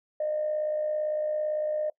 sine tone with amplitude modulation, 610 Hz, D#5, 34 cents flat, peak -23 dBFS, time 0.2-1.9 s, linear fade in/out 5 ms, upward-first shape sine, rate 57.8 Hz, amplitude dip 45%, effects noise-tail reverb RT60 0.1 s tail -23 dB re dry + tanh soft clip ceiling -20 dBFS

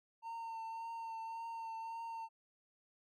triangle tone with vibrato, 909 Hz, A#5, 44 cents flat, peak -40 dBFS, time 0.22-2.29 s, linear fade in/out 50 ms, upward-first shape triangle, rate 1.8 Hz, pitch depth 22 cents each way, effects none

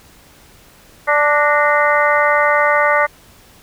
harmonic tone with a mistuned harmonic, 293.7 Hz, D4, in tune, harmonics 2 / 3 / 4 / 5 / 6 / 7, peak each -16 / -19 / -17 / -19 / -19 / -20 dBFS, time 1.07-3.07 s, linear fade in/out 20 ms, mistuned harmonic 6, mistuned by +84 cents, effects pink hiss -46 dBFS RMS until 3.62 s

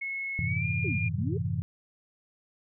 sine tone with pitch glide, 2184 to 2409 Hz, C#7 to D7, -26 to +43 cents, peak -31 dBFS, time 0.01-1.09 s, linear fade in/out 10 ms, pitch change +169 cents, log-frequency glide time 0.45-0.66 s
sine chord, F# half-diminished seventh, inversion none, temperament equal with one note detuned, 92.5 / 108.3 / 130.81 / 164.81 Hz, F#2 / A2 / C3 / E3, 0 / -27 / 0 / 0 cents, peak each -33 dBFS, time 0.39-1.62 s, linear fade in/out 0 ms
sine exponential two-way sweep, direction down then up, 444.2 to 105.2 to 444.2 Hz, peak -32 dBFS, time 0.84-1.38 s, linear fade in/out 10 ms, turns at 1.05 s
effects none

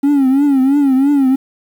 triangle tone with vibrato, 274.5 Hz, C#4, 17 cents flat, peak -6 dBFS, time 0.03-1.36 s, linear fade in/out 10 ms, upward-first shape triangle, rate 3 Hz, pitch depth 120 cents each way, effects tanh soft clip ceiling -2 dBFS + 7-bit

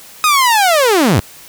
sawtooth linear sweep, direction down, 1266 to 71.8 Hz, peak -5 dBFS, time 0.24-1.2 s, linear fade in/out 0 ms, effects white hiss -38 dBFS RMS until 1.48 s

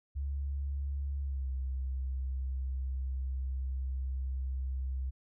sine tone with pitch glide, 69.7 to 65.41 Hz, C#2 to C2, +10 to 0 cents, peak -32 dBFS, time 0.15-5.11 s, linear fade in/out 20 ms, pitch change -110 cents, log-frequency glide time 1.21-1.49 s, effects none

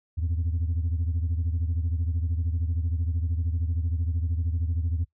sine beating tone pair, 81 / 94 Hz, E2 / F#2, -30 / +28 cents, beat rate 13 Hz, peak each -23 / -28 dBFS, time 0.17-5.05 s, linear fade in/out 20 ms, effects noise-tail reverb RT60 0.1 s tail -19 dB re dry + tanh soft clip ceiling -21 dBFS

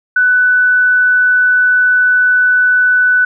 sine tone, 1493 Hz, F#6, 15 cents sharp, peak -7 dBFS, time 0.16-3.25 s, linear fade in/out 5 ms, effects none

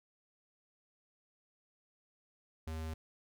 square tone, 79.8 Hz, D#2, 44 cents sharp, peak -39 dBFS, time 2.67-2.94 s, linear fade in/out 5 ms, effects none

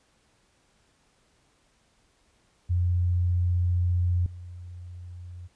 sine tone with level steps, 88.5 Hz, F2, 23 cents sharp, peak -21 / -38 dBFS, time 2.69-5.48 s, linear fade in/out 20 ms, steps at 4.26 s, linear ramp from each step 2 ms, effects pink hiss -66 dBFS RMS until 5.55 s + resampled to 22050 Hz

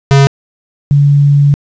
square / sine tone pair in turn, 138.3 / 142.93 Hz, C#3 / D3, -4 / -47 cents, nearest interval minor second, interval 57 cents, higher second, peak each -4 dBFS, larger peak neither, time 0.11-0.27 / 0.91-1.54 s, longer second, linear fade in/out 0 ms, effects resampled to 16000 Hz + 7-bit

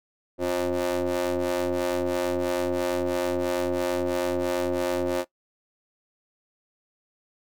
30% pulse ring-modulated tone, 89.1 Hz, F2, 35 cents sharp, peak -18 dBFS, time 0.38-5.25 s, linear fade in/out 50 ms, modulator 444 Hz, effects noise-tail reverb RT60 0.1 s tail -19 dB re dry

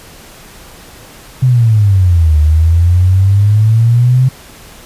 sine exponential two-way sweep, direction down then up, 131.4 to 75 to 131.4 Hz, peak -5 dBFS, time 1.42-4.29 s, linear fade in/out 10 ms, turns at 2.38 s, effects pink hiss -36 dBFS RMS until 4.85 s + resampled to 32000 Hz

